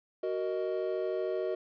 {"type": "chord", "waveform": "triangle", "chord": "D# minor", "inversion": "first", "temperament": "just", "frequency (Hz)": [373.4, 466.7, 622.3], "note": ["F#4", "A#4", "D#5"], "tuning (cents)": [16, 2, 0], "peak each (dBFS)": [-31, -34, -33], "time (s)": [0.23, 1.55], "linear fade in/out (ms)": 5, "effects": ["resampled to 11025 Hz", "11-bit"]}